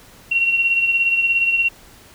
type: beating tone pair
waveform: sine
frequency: 2737 / 2754 Hz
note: F7 / F7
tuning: -36 / -25 cents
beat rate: 17 Hz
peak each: -15 / -24 dBFS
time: 0.31-1.69 s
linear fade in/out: 10 ms
effects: pink hiss -46 dBFS RMS until 2.14 s